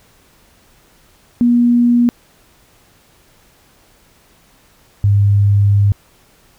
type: tone pair in turn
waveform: sine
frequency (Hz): 240 / 101.14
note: B3 / G#2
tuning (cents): -49 / -45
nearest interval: octave + minor third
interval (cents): 1496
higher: first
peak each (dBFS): -8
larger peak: neither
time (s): 1.41-2.09 / 5.04-5.92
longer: second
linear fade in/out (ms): 0
effects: pink hiss -51 dBFS RMS until 6.58 s